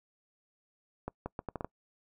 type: accelerating click train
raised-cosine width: 1 ms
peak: -22 dBFS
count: 7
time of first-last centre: 1.08-1.646 s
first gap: 180 ms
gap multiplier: 0.73
effects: noise-tail reverb RT60 0.1 s tail -24 dB re dry